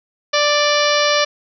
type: harmonic tone with a mistuned harmonic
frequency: 588 Hz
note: D5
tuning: 2 cents sharp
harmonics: 1 / 2 / 3 / 4 / 5 / 6 / 7 / 8 / 9 / 10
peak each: -17 / -20 / -22 / -23 / -24 / -25 / -25 / -26 / -27 / -27 dBFS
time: 0.33-1.25 s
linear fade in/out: 10 ms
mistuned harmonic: 10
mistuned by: -41 cents
effects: none